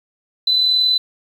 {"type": "tone with amplitude modulation", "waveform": "sine", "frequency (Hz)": 4009, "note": "B7", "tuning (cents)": 25, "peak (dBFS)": -11, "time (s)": [0.47, 0.98], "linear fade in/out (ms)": 5, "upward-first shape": "sine", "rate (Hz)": 41.1, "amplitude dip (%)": 35, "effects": ["7-bit"]}